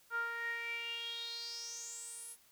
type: tone with band-pass filter sweep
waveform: sawtooth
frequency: 466.2 Hz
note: A#4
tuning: in tune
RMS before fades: -42 dBFS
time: 0.1-2.37 s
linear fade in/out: 50 ms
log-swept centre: 1300 to 11000 Hz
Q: 8.1
effects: white hiss -66 dBFS RMS until 2.51 s